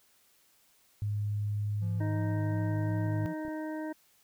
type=tone with pitch glide; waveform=sine; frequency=103.83 to 107.31 Hz; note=G#2 to A2; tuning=0 to -43 cents; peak=-29 dBFS; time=1.02-3.26 s; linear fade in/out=0 ms; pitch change=+57 cents; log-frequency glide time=1.61-3.13 s
type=tone with vibrato; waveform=triangle; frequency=163.7 Hz; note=E3; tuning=12 cents flat; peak=-35 dBFS; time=1.81-3.34 s; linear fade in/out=20 ms; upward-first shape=square; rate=2.8 Hz; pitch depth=73 cents each way
type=harmonic tone; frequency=311.1 Hz; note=D#4; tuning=in tune; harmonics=1 / 2 / 3 / 5 / 6; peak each=-35 / -41 / -45 / -49 / -51 dBFS; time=2-3.93 s; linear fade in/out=10 ms
type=clicks; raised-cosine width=3 ms; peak=-35 dBFS; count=3; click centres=3.073 / 3.451 / 3.481 s
effects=white hiss -66 dBFS RMS until 4.23 s